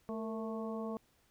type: harmonic tone with a mistuned harmonic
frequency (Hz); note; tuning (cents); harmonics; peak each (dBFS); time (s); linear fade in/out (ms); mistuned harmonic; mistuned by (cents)
220; A3; 0; 1 / 2 / 3 / 4 / 5; -39 / -42 / -45 / -51 / -48; 0.09-0.97; 0; 2; +61
effects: pink hiss -71 dBFS RMS until 1.3 s